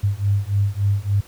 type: beating tone pair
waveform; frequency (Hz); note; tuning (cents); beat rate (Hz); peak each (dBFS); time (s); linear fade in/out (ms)
sine; 98.8 / 102.3; G2 / G#2; +14 / -26; 3.5; -20; 0.03-1.21; 10
effects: pink hiss -47 dBFS RMS until 1.27 s